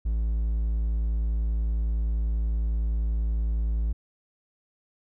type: tone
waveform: triangle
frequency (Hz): 55.3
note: A1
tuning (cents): +9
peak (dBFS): -21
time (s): 0.05-3.93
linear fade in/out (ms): 10
effects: none